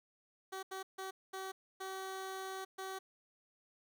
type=tone bursts at uneven times; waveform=15% pulse; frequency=381.4 Hz; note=G4; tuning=47 cents flat; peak=-35 dBFS; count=6; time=0.52-0.63 / 0.71-0.83 / 0.98-1.11 / 1.33-1.52 / 1.8-2.65 / 2.78-2.99 s; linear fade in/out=10 ms; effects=none